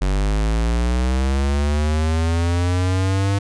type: linear sweep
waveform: square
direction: up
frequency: 46.49 to 100.2 Hz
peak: -17 dBFS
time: 0.01-3.39 s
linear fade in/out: 10 ms
effects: resampled to 22050 Hz